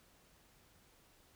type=silence; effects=pink hiss -67 dBFS RMS until 1.35 s